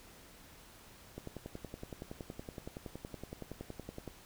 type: click train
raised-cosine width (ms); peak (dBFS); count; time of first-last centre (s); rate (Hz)
2; -29; 32; 1.18-4.077; 10.7
effects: pink hiss -57 dBFS RMS until 4.25 s